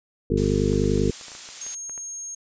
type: harmonic tone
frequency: 50.2 Hz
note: G1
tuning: 42 cents sharp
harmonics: 1 / 2 / 3 / 4 / 5 / 7 / 8 / 9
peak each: -27 / -27 / -27 / -27 / -27 / -27 / -27 / -27 dBFS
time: 0.3-1.11 s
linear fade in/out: 5 ms
type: noise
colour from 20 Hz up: blue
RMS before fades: -33 dBFS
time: 0.37-1.75 s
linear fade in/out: 5 ms
type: clicks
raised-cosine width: 0.5 ms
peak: -29 dBFS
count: 11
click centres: 0.73 / 0.84 / 0.976 / 1.212 / 1.283 / 1.318 / 1.351 / 1.489 / 1.665 / 1.896 / 1.978 s
type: tone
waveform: sine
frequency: 6500 Hz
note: G#8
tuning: 38 cents flat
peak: -31 dBFS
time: 1.61-2.35 s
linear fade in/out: 5 ms
effects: resampled to 16000 Hz